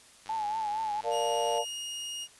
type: click train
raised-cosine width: 0.2 ms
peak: -29 dBFS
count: 133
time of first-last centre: 0.26-1.58 s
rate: 100 Hz
type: tone with vibrato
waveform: sine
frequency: 860 Hz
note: A5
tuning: 40 cents flat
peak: -29 dBFS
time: 0.29-1.01 s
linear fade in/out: 5 ms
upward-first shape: triangle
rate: 4.3 Hz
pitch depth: 81 cents each way
type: chord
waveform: sine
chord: Bb major seventh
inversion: none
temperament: equal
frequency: 466.2 / 587.3 / 698.5 / 880 Hz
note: Bb4 / D5 / F5 / A5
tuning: 0 / 0 / 0 / 0 cents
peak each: -32 dBFS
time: 1.03-1.65 s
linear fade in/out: 50 ms
type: tone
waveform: sawtooth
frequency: 2860 Hz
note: F7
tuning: 41 cents sharp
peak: -32 dBFS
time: 1.1-2.28 s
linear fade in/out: 50 ms
effects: white hiss -56 dBFS RMS until 2.39 s + resampled to 24000 Hz